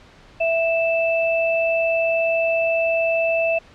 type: tone pair together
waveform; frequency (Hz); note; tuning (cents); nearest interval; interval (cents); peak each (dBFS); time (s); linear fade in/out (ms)
sine; 659.8 / 2639; E5 / E7; +1 / +1; 2 octaves; 2400; -18 / -22; 0.4-3.59; 10
effects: pink hiss -48 dBFS RMS until 3.74 s + low-pass 4000 Hz 12 dB/octave